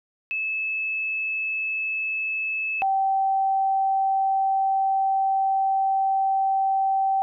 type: tone pair in turn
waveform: sine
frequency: 2606 / 774.8 Hz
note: E7 / G5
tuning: -20 / -20 cents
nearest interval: octave + major sixth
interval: 2100 cents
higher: first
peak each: -24 / -19 dBFS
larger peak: second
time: 0.31-2.82 / 2.82-7.22 s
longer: second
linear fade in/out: 0 ms
effects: none